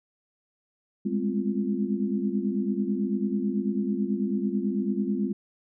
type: tone cluster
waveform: sine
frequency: 201.1 / 210.2 / 250.2 / 261.6 / 346.7 Hz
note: G3 / G#3 / B3 / C4 / F4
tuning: +44 / +21 / +23 / 0 / -13 cents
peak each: -28 / -29 / -37 / -32 / -33 dBFS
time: 1.05-5.33 s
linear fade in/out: 10 ms
effects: none